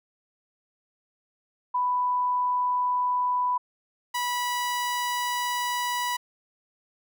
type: tone pair in turn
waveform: sine / sawtooth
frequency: 992 / 978.9 Hz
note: B5 / B5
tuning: +7 / -16 cents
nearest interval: unison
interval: 23 cents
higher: first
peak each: -22 dBFS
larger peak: neither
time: 1.74-3.58 / 4.14-6.17 s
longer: second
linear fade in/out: 10 ms
effects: none